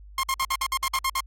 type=tone bursts; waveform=sawtooth; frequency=1066 Hz; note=C6; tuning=32 cents sharp; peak=-19 dBFS; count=10; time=0.18-1.205 s; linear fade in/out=2 ms; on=53 ms; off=55 ms; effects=added 50 Hz sine -43 dBFS peak until 1.26 s + AAC 48 kbps